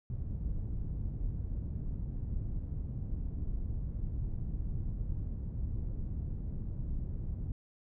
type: low-pass noise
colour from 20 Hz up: pink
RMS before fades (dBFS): -36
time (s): 0.1-7.52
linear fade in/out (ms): 2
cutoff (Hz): 130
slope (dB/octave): 12
effects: none